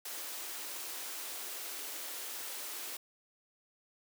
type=high-pass noise; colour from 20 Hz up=white; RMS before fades=-42 dBFS; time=0.05-2.97 s; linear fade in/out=5 ms; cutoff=270 Hz; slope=48 dB/octave; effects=none